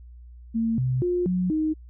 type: tone with pitch steps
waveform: sine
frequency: 226.8 / 128 / 355.7 / 182 / 311.6 Hz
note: A#3 / C3 / F4 / F#3 / D#4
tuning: -47 / -38 / +32 / -28 / +3 cents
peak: -21 dBFS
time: 0.54-1.74 s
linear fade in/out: 20 ms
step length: 240 ms
effects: added 60 Hz sine -42 dBFS peak until 1.89 s